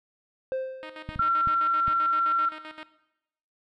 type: tone with exponential decay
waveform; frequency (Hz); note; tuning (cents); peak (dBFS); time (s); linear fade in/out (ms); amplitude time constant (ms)
triangle; 523.3; C5; 0; -23; 0.52-1.35; 0; 180
type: tone with tremolo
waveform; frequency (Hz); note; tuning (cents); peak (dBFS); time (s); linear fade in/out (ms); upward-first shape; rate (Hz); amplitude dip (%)
5% pulse; 311.1; D#4; 0; -26; 0.83-2.83; 0; square; 7.7; 75
type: clicks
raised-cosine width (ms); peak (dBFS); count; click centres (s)
5; -23; 5; 1.09 / 1.16 / 1.195 / 1.473 / 1.88
type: tone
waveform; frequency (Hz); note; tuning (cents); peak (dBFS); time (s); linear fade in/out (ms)
sine; 1360; F6; -46; -20; 1.19-2.49; 5
effects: noise-tail reverb RT60 0.9 s tail -17 dB re dry + low-pass 3000 Hz 12 dB/octave